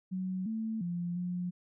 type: tone with pitch steps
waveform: sine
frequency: 186.2 / 221.6 / 174.1 / 178.3 Hz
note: F#3 / A3 / F3 / F3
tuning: +11 / +13 / -5 / +36 cents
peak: -32 dBFS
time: 0.11-1.51 s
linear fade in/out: 20 ms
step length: 350 ms
effects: none